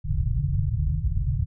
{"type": "low-pass noise", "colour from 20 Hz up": "white", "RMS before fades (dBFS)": -24, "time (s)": [0.04, 1.46], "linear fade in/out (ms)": 20, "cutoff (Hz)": 150, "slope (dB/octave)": 96, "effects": []}